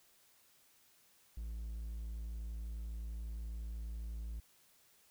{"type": "tone", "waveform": "triangle", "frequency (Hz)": 55.9, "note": "A1", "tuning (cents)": 28, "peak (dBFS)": -38, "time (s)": [1.37, 4.4], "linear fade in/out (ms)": 5, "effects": ["white hiss -68 dBFS RMS until 5.1 s"]}